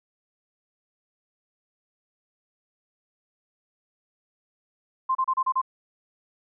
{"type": "tone bursts", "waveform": "sine", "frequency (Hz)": 1046.5, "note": "C6", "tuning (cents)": 0, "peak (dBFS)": -20, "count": 6, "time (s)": [5.09, 5.616], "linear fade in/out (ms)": 10, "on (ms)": 61, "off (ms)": 32, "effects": []}